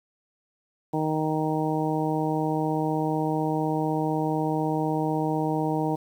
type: harmonic tone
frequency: 155.9 Hz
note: D#3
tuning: 4 cents sharp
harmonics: 1 / 2 / 3 / 4 / 5 / 6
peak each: -29 / -27 / -31 / -34 / -31 / -33 dBFS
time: 0.93-5.96 s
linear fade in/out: 10 ms
effects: 9-bit